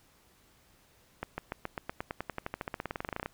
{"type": "accelerating click train", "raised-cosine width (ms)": 0.5, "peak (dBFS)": -19, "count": 28, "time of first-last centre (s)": [1.23, 3.26], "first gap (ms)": 150, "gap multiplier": 0.94, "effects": ["pink hiss -64 dBFS RMS until 3.33 s"]}